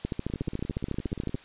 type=two click trains; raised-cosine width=3 ms; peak=-16 / -23 dBFS; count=19 / 19; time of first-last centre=0.05-1.345 / 0.3-1.353 s; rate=13.9 / 17.1 Hz; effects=white hiss -51 dBFS RMS until 1.44 s + resampled to 8000 Hz